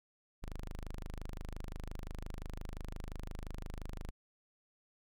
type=tone; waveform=sawtooth; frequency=25.76 Hz; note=G#0; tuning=13 cents flat; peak=-37 dBFS; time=0.42-4.11 s; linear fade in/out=10 ms; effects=none